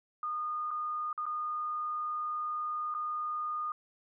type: tone with dropouts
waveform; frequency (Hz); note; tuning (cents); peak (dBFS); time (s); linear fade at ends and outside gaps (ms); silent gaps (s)
sine; 1224; D#6; -29; -32; 0.23-3.72; 2; 0.707-0.712 / 1.129-1.177 / 1.256-1.264 / 2.941-2.948
effects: none